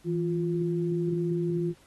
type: tone pair together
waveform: sine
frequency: 164.81 / 349.2 Hz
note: E3 / F4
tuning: 0 / 0 cents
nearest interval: octave + minor second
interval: 1300 cents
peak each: -28 dBFS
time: 0.04-1.74 s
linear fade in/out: 50 ms
effects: pink hiss -60 dBFS RMS until 1.86 s + AAC 32 kbps